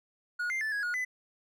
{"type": "tone with pitch steps", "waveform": "triangle", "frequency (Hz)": [1448, 2097, 1752, 1660, 1445, 2007], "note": ["F#6", "C7", "A6", "G#6", "F#6", "B6"], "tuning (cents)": [-38, 3, -8, -1, -41, 27], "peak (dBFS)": -28, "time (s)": [0.39, 1.05], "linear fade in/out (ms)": 10, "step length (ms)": 110, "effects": []}